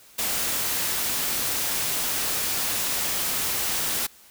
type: noise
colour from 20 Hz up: white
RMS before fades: -26 dBFS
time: 0.18-4.07 s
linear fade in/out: 10 ms
effects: white hiss -52 dBFS RMS until 4.3 s